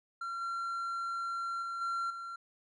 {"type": "tone with level steps", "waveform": "triangle", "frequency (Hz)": 1369, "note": "F6", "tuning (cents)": -35, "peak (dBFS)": [-34, -32, -34, -30, -38], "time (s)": [0.21, 2.36], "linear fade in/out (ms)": 5, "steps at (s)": [0.41, 1.62, 1.81, 2.1], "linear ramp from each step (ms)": 5, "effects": ["resampled to 24000 Hz"]}